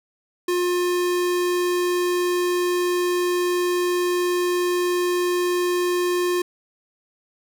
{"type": "tone", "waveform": "square", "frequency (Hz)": 355.7, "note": "F4", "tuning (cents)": 32, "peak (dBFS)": -20, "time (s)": [0.48, 6.42], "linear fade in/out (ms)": 5, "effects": []}